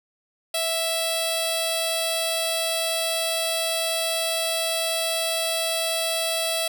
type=tone with notch filter; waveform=10% pulse; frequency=659 Hz; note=E5; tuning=1 cent flat; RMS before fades=-25 dBFS; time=0.54-6.68 s; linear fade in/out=5 ms; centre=1600 Hz; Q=0.52; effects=none